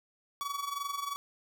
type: tone with amplitude modulation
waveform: 45% pulse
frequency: 1134 Hz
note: C#6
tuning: 39 cents sharp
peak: -31 dBFS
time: 0.41-1.16 s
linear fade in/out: 0 ms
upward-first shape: sine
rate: 22.8 Hz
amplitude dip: 70%
effects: none